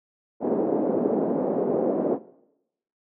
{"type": "band-pass noise", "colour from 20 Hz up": "white", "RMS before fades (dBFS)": -24, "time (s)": [0.4, 2.19], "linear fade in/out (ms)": 50, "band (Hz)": [220, 540], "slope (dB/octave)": 24, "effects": ["noise-tail reverb RT60 0.8 s tail -18 dB re dry"]}